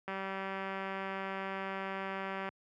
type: click train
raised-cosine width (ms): 0.5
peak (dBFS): -24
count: 466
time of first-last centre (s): 0.08-2.489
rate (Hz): 193
effects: high-pass 100 Hz 12 dB/octave